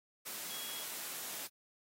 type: tone in noise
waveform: sine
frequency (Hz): 3322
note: G#7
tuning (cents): 0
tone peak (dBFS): -47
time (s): 0.49-0.84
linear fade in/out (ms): 20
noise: white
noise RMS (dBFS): -43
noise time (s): 0.25-1.48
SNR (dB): -7
effects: high-pass 200 Hz 12 dB/octave + AAC 48 kbps